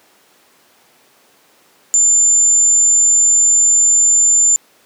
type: tone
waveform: sine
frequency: 7160 Hz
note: A8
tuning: 29 cents sharp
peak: -8 dBFS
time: 1.94-4.56 s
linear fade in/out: 0 ms
effects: pink hiss -51 dBFS RMS until 4.85 s + high-pass 300 Hz 12 dB/octave